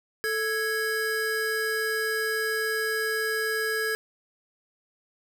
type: tone pair together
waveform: square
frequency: 440 / 1661.2 Hz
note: A4 / G#6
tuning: 0 / 0 cents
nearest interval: octave + major seventh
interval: 2300 cents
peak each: -30 / -28 dBFS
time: 0.24-3.95 s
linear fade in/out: 0 ms
effects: 10-bit